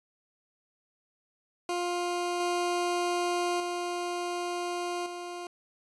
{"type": "tone with level steps", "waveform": "20% pulse", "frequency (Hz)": 351.9, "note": "F4", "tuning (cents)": 13, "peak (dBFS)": [-24, -22, -26, -32], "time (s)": [1.69, 5.47], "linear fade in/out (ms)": 2, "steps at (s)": [2.4, 3.6, 5.06], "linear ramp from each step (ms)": 2, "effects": ["resampled to 24000 Hz"]}